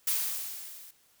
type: noise with level ramp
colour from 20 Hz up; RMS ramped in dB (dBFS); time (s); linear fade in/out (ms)
blue; -27 to -50; 0.07-0.91; 5
effects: white hiss -65 dBFS RMS until 1.2 s